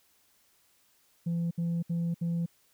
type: tone bursts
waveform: sine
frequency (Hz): 169.4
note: E3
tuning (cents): +48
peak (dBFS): -25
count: 4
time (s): 1.26-2.461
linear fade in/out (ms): 10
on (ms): 250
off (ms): 67
effects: tanh soft clip ceiling -26 dBFS + white hiss -67 dBFS RMS until 2.73 s